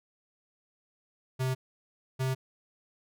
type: tone pair in turn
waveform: square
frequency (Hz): 130 / 131.06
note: C3 / C3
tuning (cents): -11 / +3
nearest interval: unison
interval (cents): 14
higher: second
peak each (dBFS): -28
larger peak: neither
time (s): 1.39-1.55 / 2.19-2.35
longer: neither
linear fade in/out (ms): 20
effects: none

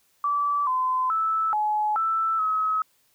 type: tone with pitch steps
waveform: sine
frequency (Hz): 1157 / 1024 / 1312 / 848 / 1324 / 1280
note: D6 / C6 / E6 / G#5 / E6 / D#6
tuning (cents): -26 / -38 / -9 / +36 / +7 / +49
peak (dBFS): -21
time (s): 0.24-2.82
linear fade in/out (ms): 2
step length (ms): 430
effects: white hiss -65 dBFS RMS until 3.14 s

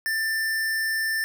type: tone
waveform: square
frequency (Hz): 1780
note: A6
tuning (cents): +20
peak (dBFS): -24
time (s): 0.06-1.24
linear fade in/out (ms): 0
effects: none

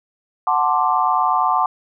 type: chord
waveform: sine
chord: D dominant seventh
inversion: first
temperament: equal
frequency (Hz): 740 / 880 / 1046.5 / 1174.7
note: F#5 / A5 / C6 / D6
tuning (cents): 0 / 0 / 0 / 0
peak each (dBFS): -20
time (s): 0.47-1.66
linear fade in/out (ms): 2
effects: none

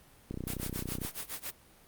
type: click train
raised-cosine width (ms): 3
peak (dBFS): -24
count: 24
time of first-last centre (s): 0.31-1.05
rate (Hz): 31.1
type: noise with tremolo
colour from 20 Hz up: white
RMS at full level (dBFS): -37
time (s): 0.47-1.51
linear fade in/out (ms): 10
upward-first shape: sine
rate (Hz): 7.2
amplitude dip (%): 95
effects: pink hiss -59 dBFS RMS until 1.87 s + Opus 32 kbps

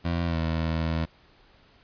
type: tone with pitch glide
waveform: 20% pulse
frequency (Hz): 85.4 to 81.07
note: F2 to E2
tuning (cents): -38 to -28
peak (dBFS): -20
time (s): 0.04-1.06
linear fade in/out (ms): 20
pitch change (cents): -90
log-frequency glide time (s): 0.25-0.4
effects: pink hiss -58 dBFS RMS until 1.83 s + resampled to 11025 Hz

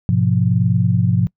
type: chord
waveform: sine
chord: F diminished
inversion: first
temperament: just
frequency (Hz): 104.77 / 125.72 / 174.61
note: Ab2 / Cb3 / F3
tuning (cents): +16 / +31 / 0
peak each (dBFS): -17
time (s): 0.09-1.27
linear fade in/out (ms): 0
effects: noise-tail reverb RT60 0.1 s tail -24 dB re dry

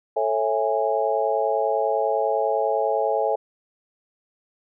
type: chord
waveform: sine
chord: A major seventh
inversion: none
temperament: just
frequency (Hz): 440 / 550 / 660 / 825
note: A4 / C#5 / E5 / G#5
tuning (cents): 0 / -14 / +2 / -12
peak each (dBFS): -25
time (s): 0.16-3.36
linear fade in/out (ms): 10
effects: none

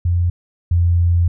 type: tone pair in turn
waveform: sine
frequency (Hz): 87.31 / 86.31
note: F2 / F2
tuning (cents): 0 / -20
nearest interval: unison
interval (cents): 20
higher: first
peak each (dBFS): -13 / -11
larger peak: second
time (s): 0.05-0.3 / 0.71-1.28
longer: second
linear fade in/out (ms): 5
effects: none

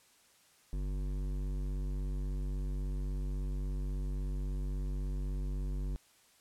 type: tone with hard clipping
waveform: triangle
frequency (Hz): 48.18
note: G1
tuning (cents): -29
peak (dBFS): -35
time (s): 0.73-5.96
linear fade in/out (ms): 0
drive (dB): 17
effects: white hiss -65 dBFS RMS until 6.4 s + low-pass 11000 Hz 12 dB/octave

